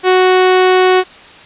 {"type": "tone", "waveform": "sawtooth", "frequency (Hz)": 370, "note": "F#4", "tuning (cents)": 0, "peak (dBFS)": -3, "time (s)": [0.03, 1.04], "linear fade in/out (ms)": 50, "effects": ["white hiss -37 dBFS RMS until 1.45 s", "resampled to 8000 Hz"]}